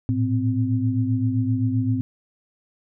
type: tone cluster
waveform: sine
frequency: 109 / 116.7 / 258.7 Hz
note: A2 / A#2 / C4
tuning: -16 / +2 / -19 cents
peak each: -22 / -26 / -23 dBFS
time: 0.09-2.01 s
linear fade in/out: 0 ms
effects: none